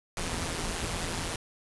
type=noise with amplitude modulation; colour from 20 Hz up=pink; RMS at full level=-30 dBFS; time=0.17-1.36 s; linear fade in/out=2 ms; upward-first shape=sine; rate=169 Hz; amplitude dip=65%; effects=resampled to 24000 Hz